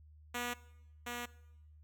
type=tone pair in turn; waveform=5% pulse; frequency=242.5 / 241.2 Hz; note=B3 / B3; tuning=-31 / -41 cents; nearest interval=unison; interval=10 cents; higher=first; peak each=-25 / -28 dBFS; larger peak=first; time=0.34-0.54 / 1.06-1.26 s; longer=neither; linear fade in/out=10 ms; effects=noise-tail reverb RT60 0.9 s tail -20 dB re dry + added 76 Hz sine -56 dBFS peak until 1.83 s